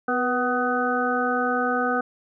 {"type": "harmonic tone with a mistuned harmonic", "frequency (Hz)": 250, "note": "B3", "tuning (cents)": 21, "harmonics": [1, 2, 3, 5, 6], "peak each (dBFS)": [-27, -27, -27, -27, -27], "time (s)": [0.08, 2.01], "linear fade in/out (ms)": 5, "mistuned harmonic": 2, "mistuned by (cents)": -40, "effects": []}